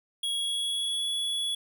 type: tone with pitch glide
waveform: square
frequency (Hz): 3322 to 3384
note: G#7 to G#7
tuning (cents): 0 to +32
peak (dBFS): -28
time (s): 0.23-1.55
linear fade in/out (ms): 5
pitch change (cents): +32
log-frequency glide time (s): 0.34-1.06
effects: none